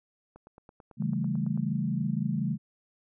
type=click train; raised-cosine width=1 ms; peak=-36 dBFS; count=12; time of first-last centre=0.36-1.575 s; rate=9.05 Hz
type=chord; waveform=sine; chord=A dominant seventh; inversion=first; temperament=equal with one note detuned; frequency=138.59 / 164.24 / 196 / 220 Hz; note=C#3 / E3 / G3 / A3; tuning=0 / -6 / 0 / 0 cents; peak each=-32 dBFS; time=0.97-2.58 s; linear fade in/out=50 ms
effects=none